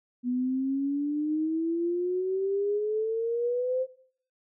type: exponential sweep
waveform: sine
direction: up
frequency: 244.3 to 523.3 Hz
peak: -25 dBFS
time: 0.23-3.87 s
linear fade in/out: 50 ms
effects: noise-tail reverb RT60 0.6 s tail -18 dB re dry